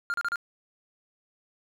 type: tone bursts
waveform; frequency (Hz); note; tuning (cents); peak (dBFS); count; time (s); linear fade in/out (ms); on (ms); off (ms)
triangle; 1403; F6; +8; -24; 4; 0.1-0.358; 0; 39; 34
effects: none